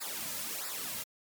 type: noise with flanger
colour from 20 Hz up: white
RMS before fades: -38 dBFS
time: 0-1.04 s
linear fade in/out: 20 ms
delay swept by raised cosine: 0.32 to 2.72 ms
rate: 1.5 Hz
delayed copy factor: -1
effects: MP3 96 kbps